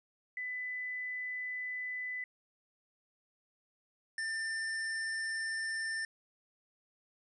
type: tone pair in turn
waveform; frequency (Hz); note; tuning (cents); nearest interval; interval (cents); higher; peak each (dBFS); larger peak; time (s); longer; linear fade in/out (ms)
sine / square; 2000 / 1791.1; B6 / A6; +21 / +30; major second; 191; first; -36 / -35; second; 0.37-2.24 / 4.18-6.05; neither; 2
effects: resampled to 24000 Hz + 11-bit